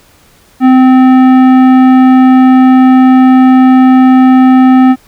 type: tone with tanh clipping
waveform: sine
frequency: 258.3 Hz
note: C4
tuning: 22 cents flat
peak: -3 dBFS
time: 0.6-4.96 s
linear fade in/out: 50 ms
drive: 14 dB
effects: pink hiss -44 dBFS RMS until 5.07 s